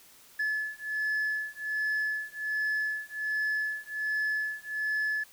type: beating tone pair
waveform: sine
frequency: 1720 / 1721.3 Hz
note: A6 / A6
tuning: -40 / -38 cents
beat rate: 1.3 Hz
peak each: -30 / -30 dBFS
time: 0.39-5.24 s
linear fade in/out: 10 ms
effects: tanh soft clip ceiling -25 dBFS + white hiss -56 dBFS RMS until 5.32 s